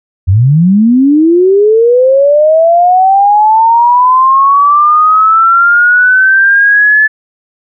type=linear sweep; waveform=sine; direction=up; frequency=85 to 1738 Hz; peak=-3 dBFS; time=0.27-7.08 s; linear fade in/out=20 ms; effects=none